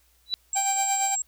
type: tone with exponential growth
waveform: sine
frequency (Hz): 3951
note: B7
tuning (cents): 0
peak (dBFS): -19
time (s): 0.26-0.34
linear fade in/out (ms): 0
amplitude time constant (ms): 16
type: tone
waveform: sine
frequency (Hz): 7590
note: A#8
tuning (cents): +30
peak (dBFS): -25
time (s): 0.53-1.22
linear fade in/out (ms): 2
type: tone with tremolo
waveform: 45% pulse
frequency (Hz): 784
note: G5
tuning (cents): 0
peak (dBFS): -23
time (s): 0.55-1.16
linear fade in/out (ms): 20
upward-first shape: sine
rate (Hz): 8.7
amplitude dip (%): 55
effects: added 60 Hz sine -64 dBFS peak until 1.27 s + white hiss -64 dBFS RMS until 1.27 s